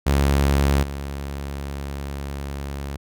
sawtooth tone with level steps, 69.9 Hz, C#2, 15 cents sharp, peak -12 / -24 dBFS, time 0.06-2.97 s, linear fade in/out 10 ms, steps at 0.82 s, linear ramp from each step 20 ms, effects none

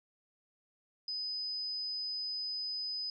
sine tone, 5010 Hz, D#8, 11 cents sharp, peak -35 dBFS, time 1.08-3.1 s, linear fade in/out 2 ms, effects none

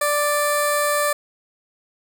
10% pulse tone with notch filter, 587.3 Hz, D5, in tune, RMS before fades -20 dBFS, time 0.01-1.13 s, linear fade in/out 5 ms, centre 3000 Hz, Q 0.74, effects none

